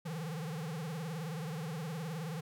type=tone with vibrato; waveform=square; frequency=159.7 Hz; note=D#3; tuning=45 cents sharp; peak=-38 dBFS; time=0.05-2.41 s; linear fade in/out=10 ms; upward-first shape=triangle; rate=19 Hz; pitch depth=200 cents each way; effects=none